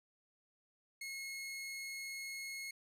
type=tone; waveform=sawtooth; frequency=2169 Hz; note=C#7; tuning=38 cents flat; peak=-39 dBFS; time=1.01-2.71 s; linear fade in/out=5 ms; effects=resampled to 32000 Hz + 13-bit